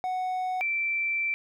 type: tone pair in turn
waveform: triangle / sine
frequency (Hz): 740 / 2339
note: F#5 / D7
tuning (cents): 0 / -8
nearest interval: octave + minor sixth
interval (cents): 1992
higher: second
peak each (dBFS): -25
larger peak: neither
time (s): 0.04-0.61 / 0.61-1.34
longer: second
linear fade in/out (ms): 0
effects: none